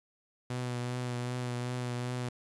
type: tone with vibrato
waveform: sawtooth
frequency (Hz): 123.47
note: B2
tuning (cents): 0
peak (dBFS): -29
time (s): 0.5-2.29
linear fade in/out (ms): 5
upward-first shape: triangle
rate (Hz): 2.6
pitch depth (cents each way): 26
effects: resampled to 24000 Hz + 10-bit